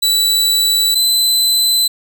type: tone pair in turn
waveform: sawtooth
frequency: 3951 / 4029 Hz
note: B7 / B7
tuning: 0 / +34 cents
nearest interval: unison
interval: 34 cents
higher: second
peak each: -8 dBFS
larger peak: neither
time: 0.02-0.95 / 0.95-1.88 s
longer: neither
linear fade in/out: 10 ms
effects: none